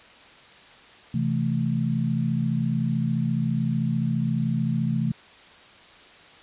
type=chord; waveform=sine; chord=A minor; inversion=first; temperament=equal; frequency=130.81 / 164.81 / 220 Hz; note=C3 / E3 / A3; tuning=0 / 0 / 0 cents; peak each=-26 dBFS; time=1.14-5.12 s; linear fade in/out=5 ms; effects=white hiss -49 dBFS RMS until 6.42 s + resampled to 8000 Hz